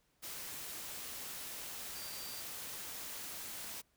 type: tone in noise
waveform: sine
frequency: 4699 Hz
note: D8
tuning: in tune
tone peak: -50 dBFS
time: 1.95-2.42 s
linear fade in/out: 20 ms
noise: white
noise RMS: -45 dBFS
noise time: 0.22-3.82 s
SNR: -8 dB
effects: pink hiss -75 dBFS RMS until 3.96 s